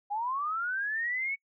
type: linear sweep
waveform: sine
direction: up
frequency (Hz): 796 to 2240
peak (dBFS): -29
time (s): 0.1-1.36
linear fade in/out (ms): 20
effects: noise-tail reverb RT60 0.1 s tail -26 dB re dry